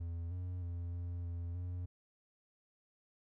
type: tone with pitch steps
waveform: triangle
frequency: 84.6 / 90 / 86.4 / 87.2 / 85.9 / 89 Hz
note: E2 / F#2 / F2 / F2 / F2 / F2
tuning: +45 / -47 / -18 / -2 / -28 / +33 cents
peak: -36 dBFS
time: 0-1.86 s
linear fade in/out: 10 ms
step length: 310 ms
effects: none